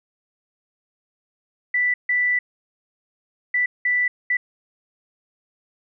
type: tone bursts at uneven times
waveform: sine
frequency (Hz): 1975.5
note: B6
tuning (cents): 0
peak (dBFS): -17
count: 5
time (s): 1.74-1.94 / 2.09-2.39 / 3.54-3.66 / 3.85-4.08 / 4.3-4.37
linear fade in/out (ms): 5
effects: none